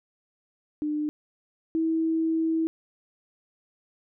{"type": "tone pair in turn", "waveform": "sine", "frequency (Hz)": [300.4, 323.7], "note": ["D4", "E4"], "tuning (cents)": [39, -31], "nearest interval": "minor second", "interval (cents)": 130, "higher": "second", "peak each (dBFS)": [-25, -22], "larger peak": "second", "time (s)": [[0.82, 1.09], [1.75, 2.67]], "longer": "second", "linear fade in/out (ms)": 0, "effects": []}